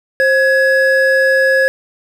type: tone pair together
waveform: triangle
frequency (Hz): 530 / 1682.6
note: C5 / G#6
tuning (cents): +22 / +22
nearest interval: octave + minor sixth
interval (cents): 2000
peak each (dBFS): -10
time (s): 0.2-1.68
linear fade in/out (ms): 0
effects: 7-bit